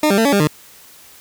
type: tone with pitch steps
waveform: 20% pulse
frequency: 304.3 / 198.1 / 225 / 283.3 / 200.9 / 151.7 Hz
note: D#4 / G3 / A3 / C#4 / G3 / D#3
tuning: -38 / +18 / +39 / +38 / +43 / -44 cents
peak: -7 dBFS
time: 0.03-0.474 s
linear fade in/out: 2 ms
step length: 74 ms
effects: white hiss -44 dBFS RMS until 1.2 s